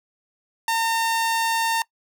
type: tone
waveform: sawtooth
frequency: 910 Hz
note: A#5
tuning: 42 cents flat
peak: -16 dBFS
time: 0.68-1.82 s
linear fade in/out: 2 ms
effects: noise-tail reverb RT60 0.1 s tail -22 dB re dry